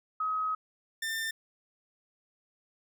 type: tone pair in turn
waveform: sine / sawtooth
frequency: 1269 / 1794.6 Hz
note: D#6 / A6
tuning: +34 / +34 cents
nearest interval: tritone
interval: 600 cents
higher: second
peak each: -28 dBFS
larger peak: neither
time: 0.2-0.55 / 1.02-1.31 s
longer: first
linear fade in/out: 5 ms
effects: none